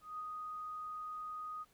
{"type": "tone with ADSR envelope", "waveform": "sine", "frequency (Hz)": 1244.5, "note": "D#6", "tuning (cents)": 0, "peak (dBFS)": -39, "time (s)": [0.01, 1.65], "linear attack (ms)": 180, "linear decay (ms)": 26, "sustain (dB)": -2, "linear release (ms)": 31, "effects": ["pink hiss -70 dBFS RMS until 1.73 s"]}